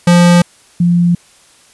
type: tone pair in turn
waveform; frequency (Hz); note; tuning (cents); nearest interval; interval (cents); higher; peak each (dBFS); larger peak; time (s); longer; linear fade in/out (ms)
square / sine; 174.61 / 173.71; F3 / F3; 0 / -9; unison; 9; first; -5 / -7; first; 0.07-0.42 / 0.8-1.15; neither; 5
effects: white hiss -46 dBFS RMS until 1.73 s + resampled to 24000 Hz